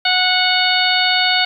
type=harmonic tone; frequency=735 Hz; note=F#5; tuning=12 cents flat; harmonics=1 / 2 / 3 / 4 / 5 / 6; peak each=-20 / -20 / -20 / -20 / -20 / -20 dBFS; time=0.05-1.45 s; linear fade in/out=5 ms; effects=8-bit